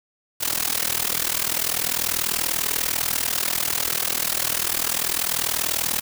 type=noise with amplitude modulation; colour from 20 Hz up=white; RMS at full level=-20 dBFS; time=0.4-6.01 s; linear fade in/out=20 ms; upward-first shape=sine; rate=40.3 Hz; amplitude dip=90%; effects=none